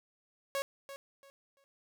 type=tone with echo; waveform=sawtooth; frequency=552 Hz; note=C#5; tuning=7 cents flat; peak=-28 dBFS; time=0.55-0.62 s; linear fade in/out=0 ms; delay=340 ms; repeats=3; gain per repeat=-12 dB; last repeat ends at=1.64 s; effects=none